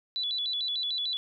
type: tone with vibrato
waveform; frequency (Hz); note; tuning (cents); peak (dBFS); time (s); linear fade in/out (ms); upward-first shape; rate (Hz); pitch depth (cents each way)
sine; 3685; A#7; -21; -28; 0.16-1.17; 0; square; 6.7; 130
effects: none